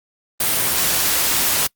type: noise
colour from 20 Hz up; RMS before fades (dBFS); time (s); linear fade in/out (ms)
white; -18; 0.4-1.67; 5
effects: noise-tail reverb RT60 0.1 s tail -25 dB re dry + Opus 32 kbps